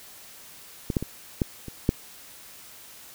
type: clicks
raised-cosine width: 3 ms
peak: -13 / -9 / -17 / -9 / -23 / -6 dBFS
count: 6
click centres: 0.902 / 0.968 / 1.026 / 1.418 / 1.683 / 1.891 s
effects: white hiss -47 dBFS RMS until 3.14 s